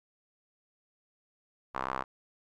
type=tone with band-pass filter; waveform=sawtooth; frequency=65.41 Hz; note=C2; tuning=in tune; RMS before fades=-35 dBFS; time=1.74-2.04 s; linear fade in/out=20 ms; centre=1100 Hz; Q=3; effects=none